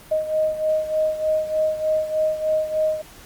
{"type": "beating tone pair", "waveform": "sine", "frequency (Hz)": [622.3, 625.6], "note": ["D#5", "D#5"], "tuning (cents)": [0, 9], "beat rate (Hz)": 3.3, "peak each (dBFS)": [-20, -25], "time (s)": [0.11, 3.02], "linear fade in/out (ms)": 10, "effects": ["pink hiss -45 dBFS RMS until 3.25 s", "Opus 32 kbps"]}